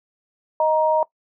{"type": "tone pair together", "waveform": "sine", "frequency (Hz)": [624.1, 940], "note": ["D#5", "A#5"], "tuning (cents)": [5, 14], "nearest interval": "perfect fifth", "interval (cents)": 709, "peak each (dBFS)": -18, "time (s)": [0.6, 1.03], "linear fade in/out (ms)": 2, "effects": ["noise-tail reverb RT60 0.1 s tail -20 dB re dry"]}